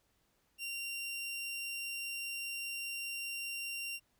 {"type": "tone", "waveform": "sawtooth", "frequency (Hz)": 2765, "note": "F7", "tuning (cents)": -18, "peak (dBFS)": -35, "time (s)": [0.58, 4], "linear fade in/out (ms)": 50, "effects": ["pink hiss -75 dBFS RMS until 4.19 s"]}